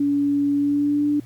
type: tone with pitch glide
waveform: sine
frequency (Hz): 285.1 to 293.1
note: C#4 to D4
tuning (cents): +49 to -3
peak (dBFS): -17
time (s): 0-1.2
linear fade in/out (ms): 5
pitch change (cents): +48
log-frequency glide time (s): 0.55-1.09
effects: added 119 Hz sine -41 dBFS peak until 1.25 s + pink hiss -54 dBFS RMS until 1.25 s